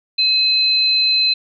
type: tone pair together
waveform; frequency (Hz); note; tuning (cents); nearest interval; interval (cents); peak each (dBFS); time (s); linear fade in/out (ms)
sine; 2564 / 4064; E7 / B7; -49 / +49; minor sixth; 798; -21 / -13; 0.18-1.34; 10
effects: none